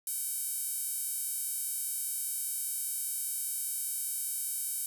sawtooth tone with high-pass filter, 765 Hz, G5, 42 cents flat, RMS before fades -35 dBFS, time 0.07-4.86 s, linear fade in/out 2 ms, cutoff 10000 Hz, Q 2.4, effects none

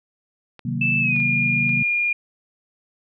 clicks, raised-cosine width 0.3 ms, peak -25 dBFS, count 4, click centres 0.593 / 1.163 / 1.202 / 1.693 s
sine chord, C half-diminished seventh, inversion none, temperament equal, 130.81 / 155.56 / 185 / 233.1 Hz, C3 / Eb3 / Gb3 / Bb3, 0 / 0 / 0 / 0 cents, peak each -26 / -29 / -29 / -27 dBFS, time 0.65-1.83 s, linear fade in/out 5 ms
sine tone with pitch glide, 2637 to 2418 Hz, E7 to D7, 0 to +50 cents, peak -18 dBFS, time 0.81-2.13 s, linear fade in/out 5 ms, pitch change -150 cents, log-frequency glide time 1-1.2 s
effects none

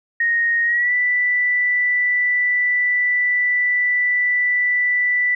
sine tone with pitch glide, 1864.7 to 1975.6 Hz, A#6 to B6, 0 to 0 cents, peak -15 dBFS, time 0.2-5.35 s, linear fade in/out 5 ms, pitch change +100 cents, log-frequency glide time 0.64-0.93 s, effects none

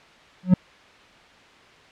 triangle tone with exponential growth, 183.2 Hz, F#3, 17 cents flat, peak -5 dBFS, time 0.43-0.54 s, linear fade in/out 5 ms, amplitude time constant 23 ms, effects white hiss -50 dBFS RMS until 1.91 s + low-pass 3000 Hz 12 dB/octave

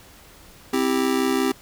square chord, C major, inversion none, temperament just, 261.6 / 327 / 392.4 Hz, C4 / E4 / G4, 0 / -14 / +2 cents, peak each -23 / -27 / -24 dBFS, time 0.73-1.52 s, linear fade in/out 5 ms, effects pink hiss -48 dBFS RMS until 1.61 s

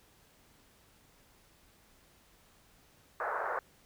white band-pass noise, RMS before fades -35 dBFS, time 3.2-3.59 s, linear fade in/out 2 ms, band 430 to 1600 Hz, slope 48 dB/octave, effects pink hiss -64 dBFS RMS until 3.85 s

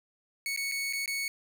sawtooth tone with dropouts, 2217 Hz, C#7, in tune, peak -27 dBFS, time 0.46-1.28 s, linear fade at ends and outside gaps 1 ms, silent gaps 0.563-0.574 / 0.715-0.72 / 0.927-0.933 / 1.059-1.077 s, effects none

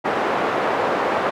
pink band-pass noise, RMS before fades -21 dBFS, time 0.04-1.31 s, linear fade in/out 20 ms, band 410 to 1300 Hz, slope 12 dB/octave, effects none

